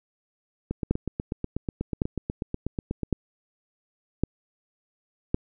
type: two click trains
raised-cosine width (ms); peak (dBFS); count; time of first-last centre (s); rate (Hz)
3; -9 / -15; 5 / 20; 0.91-5.345 / 0.71-3.033; 0.902 / 8.18
effects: none